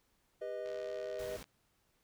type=chord; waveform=triangle; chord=G augmented; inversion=none; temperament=equal with one note detuned; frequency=398.6 / 493.9 / 622.3 Hz; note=G4 / B4 / D#5; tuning=+29 / 0 / 0 cents; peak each=-43 / -41 / -39 dBFS; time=0.41-1.37 s; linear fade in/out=10 ms
type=click train; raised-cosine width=0.2 ms; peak=-37 dBFS; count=56; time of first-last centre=0.66-1.441 s; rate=70.4 Hz
type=noise; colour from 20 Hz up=pink; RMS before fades=-50 dBFS; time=1.19-1.43 s; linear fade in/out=2 ms
effects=pink hiss -75 dBFS RMS until 2.03 s